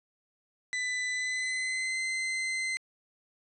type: tone with pitch glide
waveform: 40% pulse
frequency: 1997 to 2064 Hz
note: B6 to C7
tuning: +19 to -24 cents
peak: -29 dBFS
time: 0.73-2.77 s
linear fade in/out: 0 ms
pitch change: +57 cents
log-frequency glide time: 1.11-2 s
effects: resampled to 22050 Hz